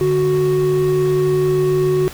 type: tone pair together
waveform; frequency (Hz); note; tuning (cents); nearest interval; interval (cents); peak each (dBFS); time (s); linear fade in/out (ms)
triangle; 147.76 / 370.4; D3 / F#4; +11 / +2; octave + major third; 1591; -18 / -12; 0.01-2.08; 0
effects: pink hiss -35 dBFS RMS until 2.13 s